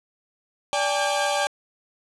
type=tone cluster; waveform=sawtooth; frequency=580 / 803 / 870 / 1601 Hz; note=D5 / G5 / A5 / G6; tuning=-22 / +41 / -20 / +36 cents; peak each=-21 / -21 / -26 / -29 dBFS; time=0.73-1.47 s; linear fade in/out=0 ms; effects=resampled to 22050 Hz + 8-bit